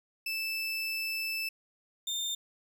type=tone pair in turn; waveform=30% pulse; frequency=2637 / 3614 Hz; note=E7 / A7; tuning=0 / +46 cents; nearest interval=perfect fourth; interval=546 cents; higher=second; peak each=-29 / -29 dBFS; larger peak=neither; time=0.26-1.49 / 2.07-2.35 s; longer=first; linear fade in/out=5 ms; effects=none